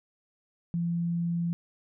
sine tone, 170.5 Hz, F3, 41 cents flat, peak -26 dBFS, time 0.74-1.53 s, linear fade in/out 0 ms, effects none

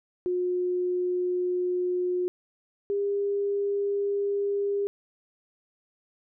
sine tone pair in turn, 360 / 402.7 Hz, F#4 / G4, -47 / +47 cents, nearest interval major second, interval 194 cents, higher second, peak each -24 dBFS, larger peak neither, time 0.26-2.28 / 2.9-4.87 s, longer first, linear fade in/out 0 ms, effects none

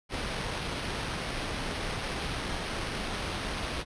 pink noise with sample-and-hold, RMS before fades -34 dBFS, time 0.09-3.85 s, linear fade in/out 50 ms, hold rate 7350 Hz, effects resampled to 22050 Hz

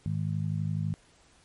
harmonic tone, 52 Hz, G#1, 3 cents sharp, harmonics 2 / 3 / 4, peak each -31 / -30 / -38 dBFS, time 0.06-0.94 s, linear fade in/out 0 ms, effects pink hiss -61 dBFS RMS until 1.44 s + MP3 48 kbps

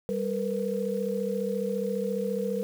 sine tone cluster, 196.2 / 458.7 / 493.3 Hz, G3 / A#4 / B4, +2 / -28 / -2 cents, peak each -31 dBFS, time 0.09-2.63 s, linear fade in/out 0 ms, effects 8-bit

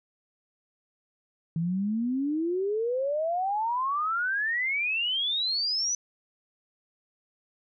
sine exponential sweep, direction up, 160.1 to 6050 Hz, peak -25 dBFS, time 1.56-5.95 s, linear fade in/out 2 ms, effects none

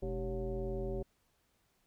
sine tone with frequency modulation, 215.7 Hz, A3, 34 cents flat, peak -34 dBFS, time 0.02-1.03 s, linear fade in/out 10 ms, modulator 170 Hz, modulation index 1.9, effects pink hiss -75 dBFS RMS until 1.86 s

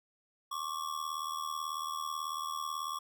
square ring-modulated tone, 1121 Hz, C#6, 19 cents sharp, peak -33 dBFS, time 0.51-2.99 s, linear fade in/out 10 ms, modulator 39.1 Hz, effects none

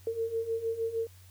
sine beating tone pair, 450 / 456.5 Hz, A4 / A#4, +39 / -36 cents, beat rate 6.5 Hz, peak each -35 / -31 dBFS, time 0.07-1.07 s, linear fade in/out 2 ms, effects added 92 Hz sine -52 dBFS peak until 1.3 s + white hiss -60 dBFS RMS until 1.3 s

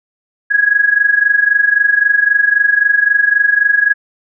sine tone with amplitude modulation, 1661.2 Hz, G#6, in tune, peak -5 dBFS, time 0.5-3.94 s, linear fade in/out 20 ms, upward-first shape sine, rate 23.8 Hz, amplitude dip 80%, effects none

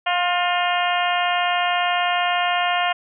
harmonic tone with a mistuned harmonic, 353.8 Hz, F4, 23 cents sharp, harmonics 2 / 3 / 4 / 5 / 6 / 7 / 8 / 9, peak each -21 / -26 / -27 / -28 / -30 / -30 / -27 / -33 dBFS, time 0.06-2.93 s, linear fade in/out 10 ms, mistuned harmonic 5, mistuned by +23 cents, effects none

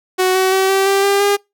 sawtooth tone with pitch steps, 371.1 / 376.5 / 382 / 387.5 / 393.2 / 398.9 / 404.7 Hz, F#4 / F#4 / G4 / G4 / G4 / G4 / G#4, +5 / +30 / -45 / -20 / +5 / +30 / -45 cents, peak -8 dBFS, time 0.18-1.37 s, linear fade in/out 20 ms, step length 170 ms, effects noise-tail reverb RT60 0.2 s tail -25 dB re dry

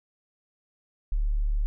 sine tone, 36.71 Hz, D1, in tune, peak -22 dBFS, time 1.12-1.66 s, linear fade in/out 0 ms, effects none

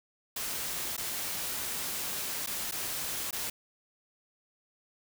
white noise with dropouts, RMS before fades -35 dBFS, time 0.36-3.5 s, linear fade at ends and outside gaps 5 ms, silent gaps 0.966-0.977 / 2.463-2.471 / 2.713-2.721 / 3.309-3.327 s, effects none

